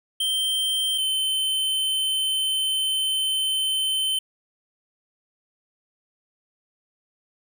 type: tone pair in turn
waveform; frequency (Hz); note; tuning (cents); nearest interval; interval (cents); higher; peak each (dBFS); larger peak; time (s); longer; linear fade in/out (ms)
square; 3136 / 3075; G7 / G7; 0 / -34; unison; 34; first; -22; neither; 0.2-0.98 / 0.98-4.19; second; 5
effects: none